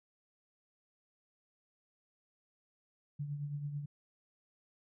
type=tone with tremolo; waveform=sine; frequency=145 Hz; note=D3; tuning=22 cents flat; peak=-34 dBFS; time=3.19-3.86 s; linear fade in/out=10 ms; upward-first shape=triangle; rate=9.1 Hz; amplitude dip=60%; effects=none